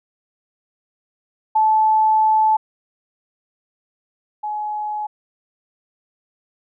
sine tone pair in turn, 870 / 844.7 Hz, A5 / G#5, -20 / +29 cents, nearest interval minor second, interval 51 cents, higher first, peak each -12 / -22 dBFS, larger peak first, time 1.55-2.57 / 4.43-5.07 s, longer first, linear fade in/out 10 ms, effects none

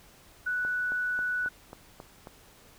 sine tone, 1480 Hz, F#6, in tune, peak -27 dBFS, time 0.46-1.49 s, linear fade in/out 10 ms
click train, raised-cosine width 1 ms, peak -28 dBFS, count 7, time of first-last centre 0.65-2.272 s, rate 3.7 Hz
effects pink hiss -56 dBFS RMS until 2.78 s

